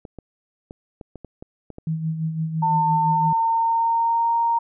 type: clicks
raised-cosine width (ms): 2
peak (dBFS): -23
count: 9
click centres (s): 0.052 / 0.187 / 0.709 / 1.012 / 1.157 / 1.247 / 1.425 / 1.703 / 1.784
type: tone with tremolo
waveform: sine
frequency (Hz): 160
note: D#3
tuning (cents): +49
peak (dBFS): -20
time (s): 1.87-3.33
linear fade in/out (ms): 2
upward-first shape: sine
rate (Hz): 5.9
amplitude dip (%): 55
type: tone with pitch glide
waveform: sine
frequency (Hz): 899 to 928.6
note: A5 to A#5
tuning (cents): +37 to -7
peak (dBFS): -17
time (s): 2.62-4.59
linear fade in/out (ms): 10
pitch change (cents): +56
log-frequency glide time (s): 2.93-4.36
effects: none